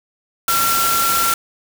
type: tone in noise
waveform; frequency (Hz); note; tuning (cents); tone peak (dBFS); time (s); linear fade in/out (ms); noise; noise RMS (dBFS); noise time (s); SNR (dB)
sine; 1362; F6; -44; -17; 0.48-1.34; 2; white; -19; 0.48-1.34; -1
effects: none